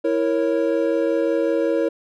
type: chord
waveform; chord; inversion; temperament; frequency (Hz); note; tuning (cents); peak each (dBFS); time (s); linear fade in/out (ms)
triangle; A# diminished; second; equal with one note detuned; 329.6 / 466.2 / 551.5; E4 / A#4 / C#5; 0 / 0 / -9; -20; 0.04-1.89; 10
effects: none